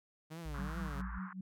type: tone with vibrato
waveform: sawtooth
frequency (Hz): 153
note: D#3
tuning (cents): -29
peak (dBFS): -40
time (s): 0.3-1.02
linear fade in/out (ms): 20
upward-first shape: triangle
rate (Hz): 2.6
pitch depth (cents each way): 200
type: tone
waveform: sine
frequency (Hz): 57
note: A#1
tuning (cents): -38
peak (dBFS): -40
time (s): 0.45-1.19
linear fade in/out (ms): 10
type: band-pass noise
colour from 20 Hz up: white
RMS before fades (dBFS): -49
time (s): 0.54-1.33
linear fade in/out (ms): 2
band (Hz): 1000 to 1600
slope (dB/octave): 48
type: tone with tremolo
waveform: sine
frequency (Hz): 187.6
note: F#3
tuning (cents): +24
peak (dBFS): -38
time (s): 0.58-1.41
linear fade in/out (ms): 5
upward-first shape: sine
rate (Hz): 5.1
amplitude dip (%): 90
effects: none